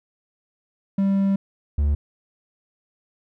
triangle tone pair in turn, 196 / 72.7 Hz, G3 / D2, 0 / -17 cents, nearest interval octave + perfect fourth, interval 1717 cents, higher first, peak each -15 dBFS, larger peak neither, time 0.98-1.36 / 1.78-1.95 s, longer first, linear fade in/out 5 ms, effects none

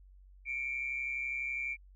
sine tone pair together, 2219 / 2351 Hz, C#7 / D7, +1 / +1 cents, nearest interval minor second, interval 100 cents, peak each -39 / -34 dBFS, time 0.45-1.77 s, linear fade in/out 50 ms, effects tanh soft clip ceiling -26 dBFS + added 47 Hz sine -54 dBFS peak until 1.95 s

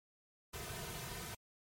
pink noise with comb filter, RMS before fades -45 dBFS, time 0.53-1.35 s, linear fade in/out 10 ms, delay 3.6 ms, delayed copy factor -1, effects MP3 64 kbps

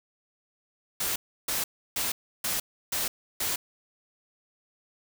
white noise bursts, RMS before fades -29 dBFS, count 6, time 1-3.56 s, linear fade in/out 5 ms, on 160 ms, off 320 ms, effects none

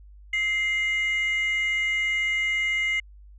sine tone pair together, 2094 / 2900 Hz, C7 / F#7, +1 / -35 cents, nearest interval tritone, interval 564 cents, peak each -21 / -30 dBFS, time 0.33-3 s, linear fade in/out 5 ms, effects tanh soft clip ceiling -19 dBFS + added 50 Hz sine -45 dBFS peak until 3.38 s

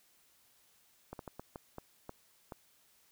slowing click train, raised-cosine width 1 ms, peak -29 dBFS, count 8, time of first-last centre 1.13-2.522 s, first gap 62 ms, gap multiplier 1.38, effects white hiss -68 dBFS RMS until 3.11 s

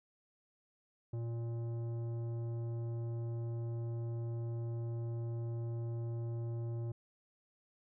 sine tone with tanh clipping, 116.54 Hz, A#2, in tune, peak -38 dBFS, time 1.13-6.92 s, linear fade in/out 5 ms, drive 12 dB, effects none

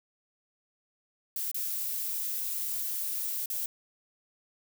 violet noise with dropouts, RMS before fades -33 dBFS, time 1.36-3.66 s, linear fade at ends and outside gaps 2 ms, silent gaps 1.515-1.544 / 3.459-3.5 s, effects none

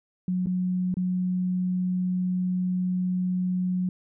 sine tone with dropouts, 182.4 Hz, F#3, 24 cents flat, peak -23 dBFS, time 0.28-3.89 s, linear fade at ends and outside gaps 2 ms, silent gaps 0.46-0.469 / 0.942-0.969 s, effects none

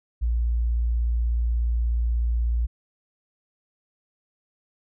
sine tone, 58.27 Hz, A#1, in tune, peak -20 dBFS, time 0.21-2.67 s, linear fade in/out 20 ms, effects none

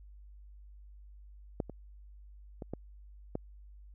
clicks, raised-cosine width 2 ms, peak -18 / -29 / -27 / -23 / -20 dBFS, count 5, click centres 1.602 / 1.697 / 2.622 / 2.736 / 3.354 s, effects added 50 Hz sine -50 dBFS peak until 3.94 s

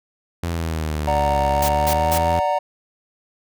sawtooth exponential two-way sweep, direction down then up, 86 to 68.5 to 86 Hz, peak -18 dBFS, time 0.43-2.4 s, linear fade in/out 5 ms, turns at 1.45 s
triangle chord, D augmented, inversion none, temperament equal with one note detuned, 587.3 / 740 / 926.4 Hz, D5 / F#5 / A#5, 0 / 0 / -11 cents, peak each -20 dBFS, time 1.07-2.59 s, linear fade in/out 10 ms
white noise bursts, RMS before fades -25 dBFS, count 3, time 1.62-2.181 s, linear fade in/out 5 ms, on 67 ms, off 180 ms
effects none

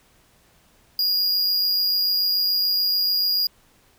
square tone with amplitude modulation, 4856 Hz, D#8, 43 cents flat, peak -18 dBFS, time 0.99-3.47 s, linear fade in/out 2 ms, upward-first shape sine, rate 66.9 Hz, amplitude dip 25%, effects pink hiss -58 dBFS RMS until 3.98 s

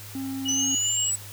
triangle tone, 268.4 Hz, C4, 44 cents sharp, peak -27 dBFS, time 0.15-0.75 s, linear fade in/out 2 ms
sine tone with tremolo, 2927 Hz, F#7, 19 cents flat, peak -27 dBFS, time 0.45-1.11 s, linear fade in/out 10 ms, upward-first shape square, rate 7.6 Hz, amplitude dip 35%
sine linear sweep, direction up, 5930 to 7970 Hz, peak -23 dBFS, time 0.48-1.16 s, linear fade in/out 10 ms
effects added 102 Hz sine -42 dBFS peak until 1.32 s + white hiss -43 dBFS RMS until 1.32 s

